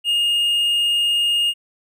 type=tone; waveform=triangle; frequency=2842 Hz; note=F7; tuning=30 cents sharp; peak=-14 dBFS; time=0.04-1.54 s; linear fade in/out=50 ms; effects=none